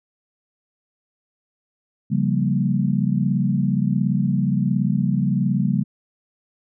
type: chord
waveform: sine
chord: G half-diminished seventh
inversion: second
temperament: equal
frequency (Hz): 138.59 / 174.61 / 196 / 233.1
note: Db3 / F3 / G3 / Bb3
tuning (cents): 0 / 0 / 0 / 0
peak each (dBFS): -22 / -24 / -21 / -25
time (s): 2.1-5.84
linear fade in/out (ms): 20
effects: none